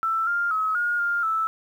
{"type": "tone with pitch steps", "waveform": "sine", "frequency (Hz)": [1329, 1400, 1282, 1429, 1403, 1315], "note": ["E6", "F6", "E6", "F6", "F6", "E6"], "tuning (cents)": [14, 4, -49, 39, 8, -5], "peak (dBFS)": -21, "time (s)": [0.03, 1.47], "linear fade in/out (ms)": 0, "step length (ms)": 240, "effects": ["9-bit"]}